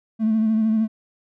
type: tone with vibrato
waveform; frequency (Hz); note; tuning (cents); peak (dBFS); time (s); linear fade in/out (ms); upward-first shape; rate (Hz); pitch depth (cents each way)
triangle; 219.9; A3; -1; -13; 0.19-0.88; 50; sine; 13; 33
effects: tanh soft clip ceiling -13 dBFS